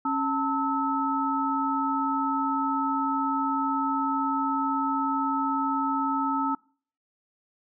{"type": "tone cluster", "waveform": "sine", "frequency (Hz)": [274.2, 892, 1298], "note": ["C#4", "A5", "E6"], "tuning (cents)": [-19, 23, -27], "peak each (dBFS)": -28, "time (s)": [0.05, 6.55], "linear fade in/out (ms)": 5, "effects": ["noise-tail reverb RT60 0.5 s tail -25 dB re dry"]}